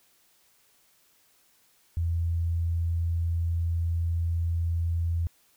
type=tone; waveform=sine; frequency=84.1 Hz; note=E2; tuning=35 cents sharp; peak=-24 dBFS; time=1.97-5.27 s; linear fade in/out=0 ms; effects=white hiss -64 dBFS RMS until 5.56 s